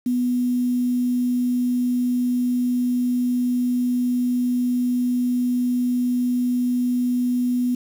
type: tone with quantisation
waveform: sine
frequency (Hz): 246.9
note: B3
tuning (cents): 0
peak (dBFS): -18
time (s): 0.06-7.75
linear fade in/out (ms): 5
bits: 7
effects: none